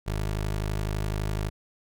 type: tone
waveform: 20% pulse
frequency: 51.91 Hz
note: G#1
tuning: in tune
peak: -22 dBFS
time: 0.06-1.5 s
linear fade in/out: 20 ms
effects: none